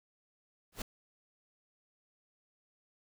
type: noise with exponential growth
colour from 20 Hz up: pink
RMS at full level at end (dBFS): -33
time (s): 0.72-0.82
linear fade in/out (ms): 5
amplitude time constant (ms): 21
effects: none